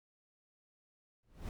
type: noise with exponential growth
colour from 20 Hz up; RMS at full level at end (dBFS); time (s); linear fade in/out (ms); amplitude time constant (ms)
brown; -37; 1.23-1.49; 1; 55
effects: none